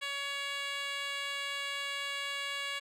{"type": "tone with band-pass filter", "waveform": "10% pulse", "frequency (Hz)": 562, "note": "C#5", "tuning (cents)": 24, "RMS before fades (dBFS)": -37, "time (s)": [0.01, 2.8], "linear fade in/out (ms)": 20, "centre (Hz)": 3000, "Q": 0.73, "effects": []}